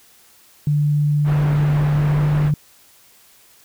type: tone with pitch glide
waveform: sine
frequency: 147.4 to 148.6 Hz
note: D3 to D3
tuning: +7 to +21 cents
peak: -14 dBFS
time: 0.67-2.54 s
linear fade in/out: 2 ms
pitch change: +14 cents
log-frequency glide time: 2.15-2.21 s
type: low-pass noise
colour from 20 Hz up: pink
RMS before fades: -28 dBFS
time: 1.24-2.52 s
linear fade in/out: 50 ms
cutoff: 1700 Hz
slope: 12 dB/octave
effects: white hiss -51 dBFS RMS until 3.64 s